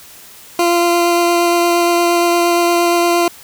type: tone with vibrato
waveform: 20% pulse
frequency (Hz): 345.1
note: F4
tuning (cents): -21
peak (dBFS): -6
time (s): 0.59-3.28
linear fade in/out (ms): 2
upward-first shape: sine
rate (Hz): 8.6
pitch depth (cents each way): 9
effects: white hiss -39 dBFS RMS until 3.43 s